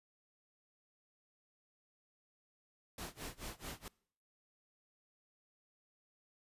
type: noise with tremolo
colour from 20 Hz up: pink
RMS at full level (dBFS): -44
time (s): 2.98-3.88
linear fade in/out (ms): 2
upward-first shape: sine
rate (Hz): 4.6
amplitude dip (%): 95
effects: noise-tail reverb RT60 0.6 s tail -24 dB re dry + resampled to 32000 Hz